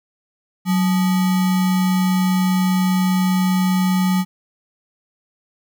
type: tone with sample-and-hold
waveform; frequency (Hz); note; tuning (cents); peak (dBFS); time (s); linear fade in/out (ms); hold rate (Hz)
sine; 185; F#3; 0; -14; 0.65-4.25; 50; 1050
effects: none